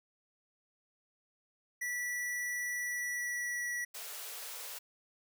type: tone with pitch glide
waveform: square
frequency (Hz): 1955 to 1939.3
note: B6 to B6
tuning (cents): -18 to -32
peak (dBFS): -35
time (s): 1.81-3.85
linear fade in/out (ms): 10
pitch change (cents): -14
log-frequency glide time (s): 2.8-3.73
type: high-pass noise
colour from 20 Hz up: white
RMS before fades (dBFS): -44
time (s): 3.94-4.79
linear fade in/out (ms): 10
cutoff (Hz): 400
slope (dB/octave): 96
effects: none